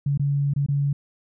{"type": "tone with dropouts", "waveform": "sine", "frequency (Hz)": 141.7, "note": "C#3", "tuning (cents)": 38, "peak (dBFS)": -19, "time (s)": [0.06, 0.93], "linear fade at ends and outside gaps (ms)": 5, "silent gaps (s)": [[0.176, 0.195], [0.537, 0.561], [0.663, 0.685]], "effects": []}